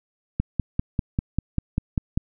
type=click train; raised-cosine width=5 ms; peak=-9 dBFS; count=10; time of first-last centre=0.4-2.175 s; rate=5.07 Hz; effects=none